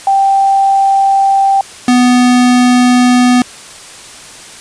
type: tone pair in turn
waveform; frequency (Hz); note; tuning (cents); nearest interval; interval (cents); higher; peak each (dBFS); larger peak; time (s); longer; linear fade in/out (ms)
sine / square; 784 / 247.7; G5 / B3; 0 / +5; octave + minor sixth; 1995; first; -6; neither; 0.07-1.61 / 1.88-3.42; neither; 2
effects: white hiss -32 dBFS RMS until 4.6 s + resampled to 22050 Hz